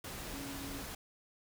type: tone in noise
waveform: sine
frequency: 277.2 Hz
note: C#4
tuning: in tune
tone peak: -44 dBFS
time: 0.33-0.82 s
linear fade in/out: 5 ms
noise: pink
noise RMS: -44 dBFS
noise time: 0.04-0.95 s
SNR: -3 dB
effects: none